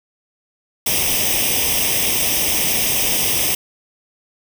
white noise with comb filter, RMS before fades -18 dBFS, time 0.86-3.55 s, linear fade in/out 5 ms, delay 0.35 ms, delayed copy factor +0.8, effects none

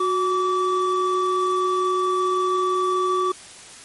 triangle tone pair together, 367 / 1154.4 Hz, F#4 / D6, -14 / -30 cents, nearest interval octave + minor sixth, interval 1984 cents, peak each -20 / -19 dBFS, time 0-3.32 s, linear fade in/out 5 ms, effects white hiss -42 dBFS RMS until 3.84 s + MP3 48 kbps

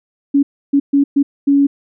sine tone bursts at uneven times, 281 Hz, C#4, 24 cents sharp, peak -8 dBFS, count 5, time 0.34-0.43 / 0.73-0.8 / 0.93-1.04 / 1.16-1.23 / 1.47-1.67 s, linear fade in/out 10 ms, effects none

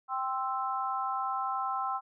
sine chord, C major, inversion second, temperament equal, 784 / 1046.5 / 1318.5 Hz, G5 / C6 / E6, 0 / 0 / 0 cents, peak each -34 dBFS, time 0.08-2.01 s, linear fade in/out 50 ms, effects none

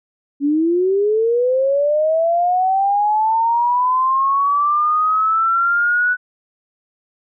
sine linear sweep, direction up, 277.2 to 1488 Hz, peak -13 dBFS, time 0.4-6.17 s, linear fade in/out 50 ms, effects none

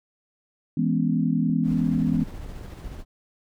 sine chord, C# minor seventh, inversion first, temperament equal, 164.81 / 207.7 / 246.9 / 277.2 Hz, E3 / G#3 / B3 / C#4, 0 / 0 / 0 / 0 cents, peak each -24 / -26 / -24 / -29 dBFS, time 0.77-2.24 s, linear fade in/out 5 ms
clicks, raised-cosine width 3 ms, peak -31 dBFS, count 12, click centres 1.498 / 1.693 / 1.977 / 2.03 / 2.142 / 2.192 / 2.285 / 2.34 / 2.462 / 2.611 / 2.843 / 2.916 s
brown noise with tremolo, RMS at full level -36 dBFS, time 1.63-3.05 s, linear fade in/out 50 ms, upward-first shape square, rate 14 Hz, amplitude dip 25%
effects none

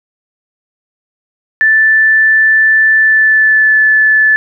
sine tone with pitch glide, 1760 to 1738.8 Hz, A6 to A6, 0 to -21 cents, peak -5 dBFS, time 1.61-4.36 s, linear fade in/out 0 ms, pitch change -21 cents, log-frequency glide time 2.97-3.77 s, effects none

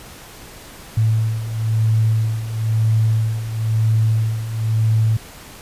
sine beating tone pair, 110 / 111 Hz, A2 / A2, 0 / +16 cents, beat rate 1 Hz, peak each -21 / -16 dBFS, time 0.97-5.17 s, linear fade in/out 5 ms, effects pink hiss -39 dBFS RMS until 5.61 s + resampled to 32000 Hz

